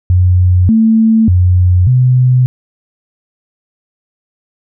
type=tone with pitch steps; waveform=sine; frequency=90.5 / 222.7 / 90.3 / 126.8 Hz; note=F#2 / A3 / F#2 / B2; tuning=-38 / +21 / -42 / +46 cents; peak=-5 dBFS; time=0.1-2.46 s; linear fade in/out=0 ms; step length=590 ms; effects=none